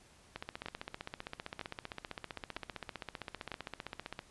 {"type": "two click trains", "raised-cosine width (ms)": 0.3, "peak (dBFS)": [-23, -24], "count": [4, 60], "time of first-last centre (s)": [[0.66, 3.517], [0.36, 4.191]], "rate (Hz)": [1.05, 15.4], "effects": ["pink hiss -62 dBFS RMS until 4.3 s", "resampled to 24000 Hz"]}